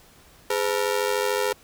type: ring-modulated tone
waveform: sawtooth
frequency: 461.8 Hz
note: A#4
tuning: 16 cents flat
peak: -15 dBFS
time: 0.5-1.53 s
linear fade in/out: 5 ms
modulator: 46.8 Hz
effects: pink hiss -53 dBFS RMS until 1.63 s